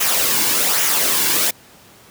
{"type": "noise with flanger", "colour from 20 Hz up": "white", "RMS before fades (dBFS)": -17, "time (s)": [0, 1.51], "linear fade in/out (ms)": 10, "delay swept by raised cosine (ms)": [0.22, 1.62], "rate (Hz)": 1.2, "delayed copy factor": -0.5, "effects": ["pink hiss -46 dBFS RMS until 2.1 s", "high-pass 100 Hz 12 dB/octave"]}